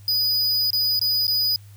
square tone with dropouts, 4955 Hz, D#8, 8 cents flat, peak -19 dBFS, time 0.08-1.56 s, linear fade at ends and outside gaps 1 ms, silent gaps 0.705-0.731 / 0.993-1.014 / 1.269-1.279 s, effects added 101 Hz sine -42 dBFS peak until 1.76 s + white hiss -56 dBFS RMS until 1.76 s

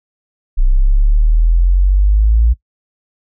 sine exponential sweep, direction up, 30.87 to 58.27 Hz, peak -7 dBFS, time 0.57-2.54 s, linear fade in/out 20 ms, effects noise-tail reverb RT60 0.1 s tail -19 dB re dry

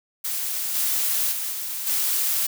blue noise with level steps, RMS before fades -27 / -23 / -28 / -30 / -23 dBFS, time 0.24-2.47 s, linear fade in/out 10 ms, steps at 0.74 / 1.31 / 1.51 / 1.86 s, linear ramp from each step 20 ms, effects none

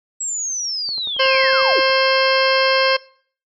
sine linear sweep, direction down, 7750 to 277.2 Hz, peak -21 dBFS, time 0.2-1.8 s, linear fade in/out 10 ms
click train, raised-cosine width 1 ms, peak -26 dBFS, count 12, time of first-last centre 0.89-1.899 s, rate 10.9 Hz
harmonic tone, 530 Hz, C5, 22 cents sharp, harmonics 1 / 2 / 3 / 4 / 5 / 6 / 8 / 9 / 10, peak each -17 / -20 / -22 / -23 / -24 / -25 / -26 / -27 / -27 dBFS, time 1.19-2.97 s, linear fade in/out 10 ms
effects noise-tail reverb RT60 0.5 s tail -22 dB re dry

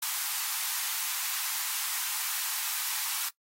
white high-pass noise, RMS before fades -32 dBFS, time 0.02-3.29 s, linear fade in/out 5 ms, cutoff 820 Hz, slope 48 dB/octave, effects noise-tail reverb RT60 0.1 s tail -19 dB re dry + AAC 48 kbps

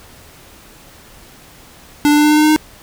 square tone with pitch steps, 293.7 / 295.7 / 297.8 / 299.9 / 302 / 304.1 / 306.2 / 308.3 Hz, D4 / D4 / D4 / D4 / D4 / D#4 / D#4 / D#4, 0 / +12 / +24 / +36 / +48 / -40 / -28 / -16 cents, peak -9 dBFS, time 2.05-2.562 s, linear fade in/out 0 ms, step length 64 ms, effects pink hiss -42 dBFS RMS until 2.82 s

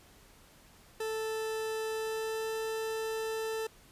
40% pulse tone with pitch glide, 440 to 442.8 Hz, A4 to A4, 0 to +11 cents, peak -32 dBFS, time 1-3.67 s, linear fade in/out 5 ms, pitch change +11 cents, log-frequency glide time 1.92-2.5 s, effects pink hiss -59 dBFS RMS until 3.91 s + resampled to 32000 Hz

